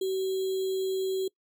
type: tone with sample-and-hold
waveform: sine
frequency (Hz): 380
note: F#4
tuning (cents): +46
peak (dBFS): -26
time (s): 0.01-1.28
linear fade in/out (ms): 5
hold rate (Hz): 3675
effects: noise-tail reverb RT60 0.1 s tail -24 dB re dry

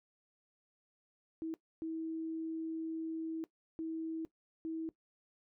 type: tone bursts at uneven times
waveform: sine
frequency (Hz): 323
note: E4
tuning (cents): -35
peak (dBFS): -36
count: 4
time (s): 1.42-1.54 / 1.82-3.44 / 3.79-4.25 / 4.65-4.89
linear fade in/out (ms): 0
effects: noise-tail reverb RT60 0.1 s tail -17 dB re dry

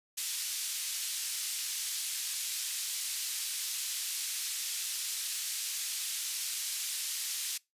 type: band-pass noise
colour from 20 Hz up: white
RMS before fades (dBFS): -36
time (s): 0.17-7.58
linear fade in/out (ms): 10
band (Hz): 3100 to 10000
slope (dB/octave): 12
effects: noise-tail reverb RT60 0.2 s tail -23 dB re dry + resampled to 32000 Hz

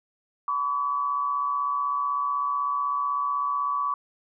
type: tone pair together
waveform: sine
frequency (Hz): 1002 / 1138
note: B5 / C#6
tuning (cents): +25 / +45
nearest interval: major second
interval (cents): 220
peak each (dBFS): -32 / -24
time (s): 0.48-3.94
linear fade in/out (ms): 2
effects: none

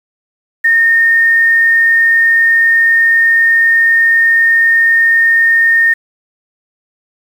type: tone with quantisation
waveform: sine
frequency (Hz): 1832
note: A#6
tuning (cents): -31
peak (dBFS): -6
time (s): 0.64-5.94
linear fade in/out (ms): 10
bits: 6
effects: none

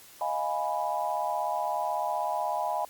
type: chord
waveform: sine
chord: F half-diminished seventh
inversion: third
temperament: equal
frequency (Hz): 622.3 / 698.5 / 830.6 / 987.8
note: Eb5 / F5 / Ab5 / Cb6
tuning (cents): 0 / 0 / 0 / 0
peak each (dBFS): -34 / -33 / -31 / -33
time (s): 0.21-2.85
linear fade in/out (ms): 2
effects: white hiss -52 dBFS RMS until 2.89 s + Opus 48 kbps

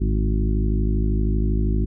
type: harmonic tone with a mistuned harmonic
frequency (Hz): 52.7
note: G#1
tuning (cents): +26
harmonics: 1 / 2 / 3 / 4 / 5 / 6 / 7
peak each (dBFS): -19 / -26 / -30 / -28 / -32 / -32 / -33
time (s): 0-1.86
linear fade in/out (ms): 20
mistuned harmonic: 3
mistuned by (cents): -64
effects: none

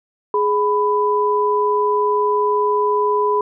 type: tone pair together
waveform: sine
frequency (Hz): 417.2 / 995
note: G#4 / B5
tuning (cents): +8 / +13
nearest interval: octave + minor third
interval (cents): 1505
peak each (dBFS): -17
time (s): 0.34-3.41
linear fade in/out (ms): 2
effects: none

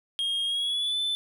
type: tone with pitch glide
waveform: triangle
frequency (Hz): 3245 to 3518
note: G#7 to A7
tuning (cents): -41 to -1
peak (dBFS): -24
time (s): 0.19-1.15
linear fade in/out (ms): 0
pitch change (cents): +140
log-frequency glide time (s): 0.46-0.99
effects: none

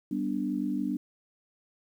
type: chord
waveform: sine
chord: G major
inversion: none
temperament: equal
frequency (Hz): 196 / 246.9 / 293.7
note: G3 / B3 / D4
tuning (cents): 0 / 0 / 0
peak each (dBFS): -33 / -32 / -31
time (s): 0.11-0.97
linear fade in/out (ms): 5
effects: 10-bit

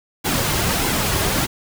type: noise with flanger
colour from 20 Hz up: pink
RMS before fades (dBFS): -20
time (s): 0.24-1.47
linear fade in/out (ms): 20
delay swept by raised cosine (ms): 1.6 to 4.1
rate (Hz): 1.6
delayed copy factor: -0.5
effects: none

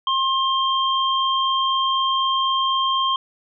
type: tone pair together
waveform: sine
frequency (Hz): 1064 / 3172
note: C6 / G7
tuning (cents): +29 / +20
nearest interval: octave + perfect fifth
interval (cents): 1891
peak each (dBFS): -19 / -22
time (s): 0.07-3.16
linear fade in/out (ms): 2
effects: none

